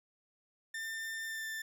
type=tone with pitch glide; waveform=40% pulse; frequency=1795 to 1776.4 Hz; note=A6 to A6; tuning=+34 to +16 cents; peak=-37 dBFS; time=0.74-1.62 s; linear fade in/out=5 ms; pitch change=-18 cents; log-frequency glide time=1.25-1.45 s; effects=none

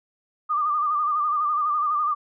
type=tone with vibrato; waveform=sine; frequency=1200 Hz; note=D6; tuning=37 cents sharp; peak=-20 dBFS; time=0.49-2.15 s; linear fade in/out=20 ms; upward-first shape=sine; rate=12 Hz; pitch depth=61 cents each way; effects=none

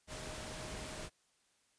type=tone in noise; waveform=sine; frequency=622.3 Hz; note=D#5; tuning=in tune; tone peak=-52 dBFS; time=0.07-1.1 s; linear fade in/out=50 ms; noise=pink; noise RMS=-45 dBFS; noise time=0.07-1.1 s; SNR=-10 dB; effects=white hiss -74 dBFS RMS until 1.78 s + resampled to 22050 Hz

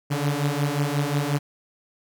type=beating tone pair; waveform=sawtooth; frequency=141.5 / 147.1 Hz; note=C#3 / D3; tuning=+36 / +3 cents; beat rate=5.6 Hz; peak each=-21 dBFS; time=0.1-1.39 s; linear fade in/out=20 ms; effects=none

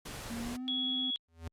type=noise; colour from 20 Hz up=pink; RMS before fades=-43 dBFS; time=0.05-0.57 s; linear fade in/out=10 ms
type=tone with pitch glide; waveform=triangle; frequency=233.1 to 257.2 Hz; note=A#3 to C4; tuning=0 to -30 cents; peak=-35 dBFS; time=0.3-1.11 s; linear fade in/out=10 ms; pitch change=+170 cents; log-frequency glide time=0.42-0.64 s
type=tone; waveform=sine; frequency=3351 Hz; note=G#7; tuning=15 cents sharp; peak=-31 dBFS; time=0.68-1.16 s; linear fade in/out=0 ms
type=tone with exponential growth; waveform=square; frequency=82.41 Hz; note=E2; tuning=in tune; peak=-36 dBFS; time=1.28-1.48 s; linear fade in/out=5 ms; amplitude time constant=43 ms
effects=low-pass 12000 Hz 12 dB/octave + Opus 48 kbps

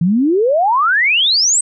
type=exponential sweep; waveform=sine; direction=up; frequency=160.5 to 8390 Hz; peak=-10 dBFS; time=0.01-1.61 s; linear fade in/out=5 ms; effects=none

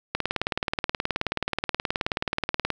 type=click train; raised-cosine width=0.3 ms; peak=-8 dBFS; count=49; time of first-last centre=0.15-2.703 s; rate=18.8 Hz; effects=none

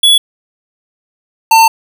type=tone pair in turn; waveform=square; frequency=3391 / 898.2 Hz; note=G#7 / A5; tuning=+35 / +35 cents; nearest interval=octave + major seventh; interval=2300 cents; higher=first; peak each=-5 / -4 dBFS; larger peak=second; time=0.03-0.18 / 1.51-1.68 s; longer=second; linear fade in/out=5 ms; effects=none

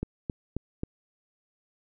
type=click train; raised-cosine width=3 ms; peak=-17 dBFS; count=4; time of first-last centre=0.03-0.834 s; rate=3.73 Hz; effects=none

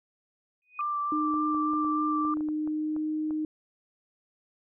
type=tone with exponential growth; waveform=sine; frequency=2489 Hz; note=D#7; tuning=in tune; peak=-37 dBFS; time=0.62-0.81 s; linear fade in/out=1 ms; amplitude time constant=40 ms
type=tone with vibrato; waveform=sine; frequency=1178 Hz; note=D6; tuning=5 cents sharp; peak=-27 dBFS; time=0.79-2.34 s; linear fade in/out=2 ms; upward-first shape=sine; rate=3.4 Hz; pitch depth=13 cents each way
type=tone with pitch glide; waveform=sine; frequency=305.4 to 308.9 Hz; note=D#4 to D#4; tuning=-32 to -12 cents; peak=-27 dBFS; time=1.12-3.45 s; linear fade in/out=2 ms; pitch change=+20 cents; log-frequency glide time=2.46-3.11 s
type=clicks; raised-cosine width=1 ms; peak=-31 dBFS; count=11; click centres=1.341 / 1.546 / 1.735 / 1.846 / 2.251 / 2.371 / 2.408 / 2.487 / 2.675 / 2.964 / 3.308 s
effects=none

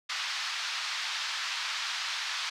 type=band-pass noise; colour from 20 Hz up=white; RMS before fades=-34 dBFS; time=0.09-2.5 s; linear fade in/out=10 ms; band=1000 to 4900 Hz; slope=24 dB/octave; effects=none

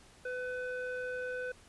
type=tone with low-pass filter; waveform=square; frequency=502 Hz; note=B4; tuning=28 cents sharp; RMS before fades=-38 dBFS; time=0.25-1.52 s; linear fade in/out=5 ms; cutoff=1700 Hz; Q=2.6; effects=pink hiss -59 dBFS RMS until 1.68 s + resampled to 24000 Hz

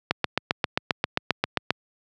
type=click train; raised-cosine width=0.3 ms; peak=-4 dBFS; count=13; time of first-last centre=0.11-1.706 s; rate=7.52 Hz; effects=high-pass 100 Hz 12 dB/octave

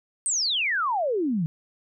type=exponential sweep; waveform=sine; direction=down; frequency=8780 to 150.6 Hz; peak=-22 dBFS; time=0.26-1.46 s; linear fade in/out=0 ms; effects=none

